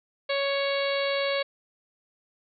harmonic tone, 556 Hz, C#5, 5 cents sharp, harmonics 1 / 2 / 3 / 4 / 5 / 6 / 7 / 8, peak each -26 / -35 / -36 / -33 / -38 / -38 / -36 / -38 dBFS, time 0.29-1.43 s, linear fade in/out 10 ms, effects none

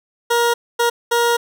20% pulse tone bursts at uneven times, 472.4 Hz, A#4, 23 cents sharp, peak -9 dBFS, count 3, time 0.3-0.54 / 0.79-0.9 / 1.11-1.37 s, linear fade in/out 10 ms, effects none

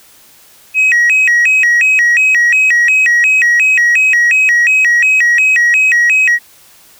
sine tone with vibrato, 2200 Hz, C#7, 14 cents flat, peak -4 dBFS, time 0.74-6.39 s, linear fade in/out 50 ms, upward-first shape square, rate 2.8 Hz, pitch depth 250 cents each way, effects tanh soft clip ceiling -5 dBFS + white hiss -43 dBFS RMS until 6.99 s

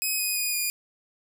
5% pulse tone with pitch steps, 2533 / 2500 / 2467 / 2434 Hz, D#7 / D#7 / D#7 / D#7, +30 / +8 / -15 / -39 cents, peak -16 dBFS, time 0.02-0.7 s, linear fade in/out 0 ms, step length 170 ms, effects none

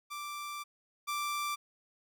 sawtooth tone pair in turn, 1174.7 / 1174.7 Hz, D6 / D6, 0 / 0 cents, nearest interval unison, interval 0 cents, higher neither, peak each -35 / -29 dBFS, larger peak second, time 0.1-0.64 / 1.07-1.56 s, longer first, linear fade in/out 20 ms, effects none

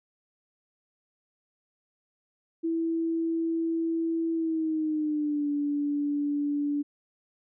sine tone with pitch glide, 329.1 to 289.8 Hz, E4 to D4, -3 to -23 cents, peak -25 dBFS, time 2.63-6.83 s, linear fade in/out 20 ms, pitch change -220 cents, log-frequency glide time 4.33-5.49 s, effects none

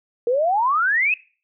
sine exponential sweep, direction up, 460 to 2637 Hz, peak -16 dBFS, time 0.27-1.14 s, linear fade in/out 2 ms, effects noise-tail reverb RT60 0.4 s tail -22 dB re dry

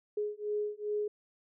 sine beating tone pair, 417.2 / 419.7 Hz, G#4 / G#4, +8 / +18 cents, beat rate 2.5 Hz, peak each -35 / -35 dBFS, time 0.17-1.08 s, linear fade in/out 5 ms, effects none

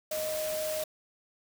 sine tone in noise, 621 Hz, D#5, 3 cents flat, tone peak -31 dBFS, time 0.11-0.84 s, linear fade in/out 5 ms, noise white, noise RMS -38 dBFS, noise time 0.11-0.84 s, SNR +4 dB, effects none

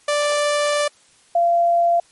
sawtooth / sine tone pair in turn, 587.3 / 687 Hz, D5 / F5, 0 / -29 cents, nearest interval minor third, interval 271 cents, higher second, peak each -13 dBFS, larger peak neither, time 0.08-0.88 / 1.35-2 s, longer first, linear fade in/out 5 ms, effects white hiss -54 dBFS RMS until 2.11 s + MP3 48 kbps

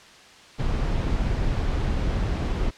brown noise, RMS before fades -24 dBFS, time 0.58-2.71 s, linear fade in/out 20 ms, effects white hiss -48 dBFS RMS until 2.77 s + low-pass 5000 Hz 12 dB/octave

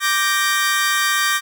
sawtooth chord, G minor, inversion second, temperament equal, 1174.7 / 1568 / 1864.7 Hz, D6 / G6 / Bb6, 0 / 0 / 0 cents, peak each -17 dBFS, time 0-1.41 s, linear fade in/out 50 ms, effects none

